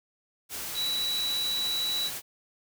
sine tone in noise, 3926 Hz, B7, 11 cents flat, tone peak -27 dBFS, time 0.74-2.11 s, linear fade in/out 50 ms, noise white, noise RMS -36 dBFS, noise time 0.49-2.22 s, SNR +6 dB, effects none

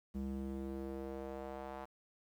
square tone with band-pass filter sweep, 67.1 Hz, C2, 44 cents sharp, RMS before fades -43 dBFS, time 0.14-1.86 s, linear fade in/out 20 ms, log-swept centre 200 to 860 Hz, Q 1.7, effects 11-bit

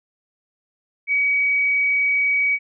sine tone, 2266 Hz, C#7, 37 cents sharp, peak -16 dBFS, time 1.07-2.59 s, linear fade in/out 50 ms, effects none

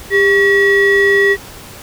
triangle ring-modulated tone, 761 Hz, F#5, 48 cents sharp, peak -3 dBFS, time 0.1-1.37 s, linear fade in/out 50 ms, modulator 1160 Hz, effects pink hiss -34 dBFS RMS until 1.82 s

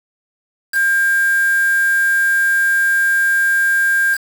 sine tone with quantisation, 1600 Hz, G6, 35 cents sharp, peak -12 dBFS, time 0.72-4.18 s, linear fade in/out 50 ms, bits 4, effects none

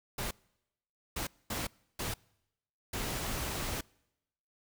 pink noise bursts at uneven times, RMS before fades -36 dBFS, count 5, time 0.18-0.31 / 1.16-1.27 / 1.5-1.67 / 1.99-2.14 / 2.93-3.81 s, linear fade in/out 5 ms, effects noise-tail reverb RT60 0.9 s tail -26 dB re dry

